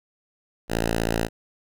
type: tone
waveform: 5% pulse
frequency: 56.3 Hz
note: A1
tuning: 40 cents sharp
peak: -11 dBFS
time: 0.68-1.29 s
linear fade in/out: 50 ms
effects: none